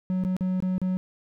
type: tone with dropouts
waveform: triangle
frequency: 185 Hz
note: F#3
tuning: in tune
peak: -21 dBFS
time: 0.1-0.97 s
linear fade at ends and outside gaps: 0 ms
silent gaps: 0.238-0.249 / 0.366-0.408 / 0.603-0.624 / 0.781-0.816 s
effects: none